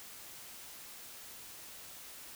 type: silence
effects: white hiss -50 dBFS RMS until 2.35 s